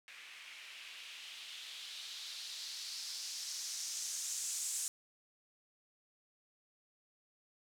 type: noise with low-pass filter sweep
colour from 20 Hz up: violet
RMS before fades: -44 dBFS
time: 0.08-4.88 s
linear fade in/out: 0 ms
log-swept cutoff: 2200 to 7800 Hz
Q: 2.4
effects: none